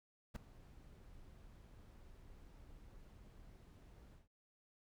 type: noise with ADSR envelope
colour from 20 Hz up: brown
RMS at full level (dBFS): -38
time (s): 0.34-4.28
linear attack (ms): 20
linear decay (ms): 5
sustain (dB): -21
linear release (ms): 140
effects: none